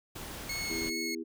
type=noise; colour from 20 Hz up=pink; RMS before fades=-42 dBFS; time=0.15-0.9 s; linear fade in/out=10 ms
type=tone with vibrato; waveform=20% pulse; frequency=2182 Hz; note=C#7; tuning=28 cents flat; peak=-29 dBFS; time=0.49-1.15 s; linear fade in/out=5 ms; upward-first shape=triangle; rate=2.5 Hz; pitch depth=10 cents each way
type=chord; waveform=sine; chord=E major; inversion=second; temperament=equal with one note detuned; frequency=246.9 / 329.6 / 406.1 Hz; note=B3 / E4 / G#4; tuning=0 / 0 / -39 cents; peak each=-41 / -37 / -41 dBFS; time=0.69-1.24 s; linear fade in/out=20 ms
effects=none